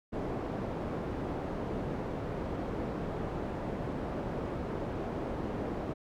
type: low-pass noise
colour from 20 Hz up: white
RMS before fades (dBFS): -36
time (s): 0.12-5.94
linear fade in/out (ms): 20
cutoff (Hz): 500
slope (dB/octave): 12
effects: none